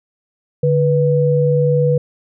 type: tone pair together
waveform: sine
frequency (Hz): 146.37 / 490.2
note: D3 / B4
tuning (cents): -5 / -13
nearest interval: octave + major sixth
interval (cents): 2092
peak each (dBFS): -14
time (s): 0.63-1.98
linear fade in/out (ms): 5
effects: none